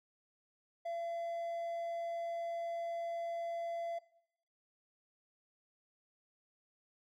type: tone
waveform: triangle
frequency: 678 Hz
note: E5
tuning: 49 cents sharp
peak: -35 dBFS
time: 0.85-3.99 s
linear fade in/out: 10 ms
effects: noise-tail reverb RT60 0.8 s tail -19 dB re dry